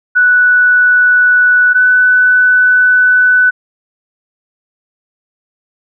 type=tone pair in turn; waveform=sine; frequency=1480 / 1496.3 Hz; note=F#6 / F#6; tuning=0 / +19 cents; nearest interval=unison; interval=19 cents; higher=second; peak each=-5 dBFS; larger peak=neither; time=0.15-1.74 / 1.74-3.51 s; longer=second; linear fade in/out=20 ms; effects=none